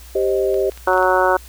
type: chord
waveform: sine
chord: C minor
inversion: second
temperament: equal with one note detuned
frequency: 392 / 526 / 622.3 Hz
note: G4 / C5 / Eb5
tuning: 0 / +9 / 0 cents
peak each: -17 / -21 / -22 dBFS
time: 0.15-0.7 s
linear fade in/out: 5 ms
type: clicks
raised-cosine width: 0.2 ms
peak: -21 dBFS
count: 7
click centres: 0.543 / 0.72 / 0.775 / 0.883 / 0.933 / 0.977 / 1.027 s
type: harmonic tone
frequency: 185 Hz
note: F#3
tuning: in tune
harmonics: 2 / 3 / 4 / 5 / 6 / 7 / 8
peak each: -20 / -18 / -21 / -19 / -23 / -23 / -21 dBFS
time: 0.87-1.37 s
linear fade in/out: 5 ms
effects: added 60 Hz sine -38 dBFS peak until 1.48 s + white hiss -44 dBFS RMS until 1.48 s